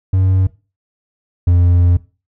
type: tone pair in turn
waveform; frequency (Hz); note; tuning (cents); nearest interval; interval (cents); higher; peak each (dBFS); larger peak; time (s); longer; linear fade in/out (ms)
triangle; 94.2 / 87.81; F#2 / F2; +32 / +10; minor second; 122; first; -8 / -6; second; 0.13-0.47 / 1.47-1.97; second; 5
effects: noise-tail reverb RT60 0.3 s tail -18 dB re dry